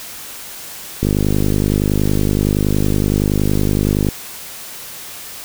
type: click train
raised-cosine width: 3 ms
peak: -3 dBFS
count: 156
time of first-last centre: 1.03-4.087 s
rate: 50.7 Hz
effects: white hiss -32 dBFS RMS until 5.44 s